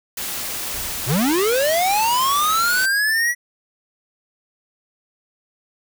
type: noise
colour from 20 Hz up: white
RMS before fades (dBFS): -27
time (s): 0.17-2.86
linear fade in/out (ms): 5
type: noise with exponential decay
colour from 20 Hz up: brown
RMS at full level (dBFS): -34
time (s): 0.74-2.03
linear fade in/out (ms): 1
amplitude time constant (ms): 280
type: linear sweep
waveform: square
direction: up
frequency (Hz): 104.4 to 1955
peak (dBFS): -17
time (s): 1.06-3.35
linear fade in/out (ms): 50
effects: none